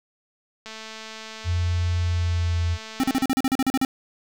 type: click train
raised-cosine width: 0.2 ms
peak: -21 dBFS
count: 564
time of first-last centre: 0.66-3.219 s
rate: 220 Hz
type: tone with pitch glide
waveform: sine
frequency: 87.31 to 84.97 Hz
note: F2 to F2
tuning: 0 to -47 cents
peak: -20 dBFS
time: 1.44-2.78 s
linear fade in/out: 50 ms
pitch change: -47 cents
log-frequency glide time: 1.99-2.64 s
type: tone bursts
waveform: square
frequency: 264.6 Hz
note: C4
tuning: 20 cents sharp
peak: -19 dBFS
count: 12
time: 3-3.849 s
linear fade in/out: 0 ms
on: 35 ms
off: 39 ms
effects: none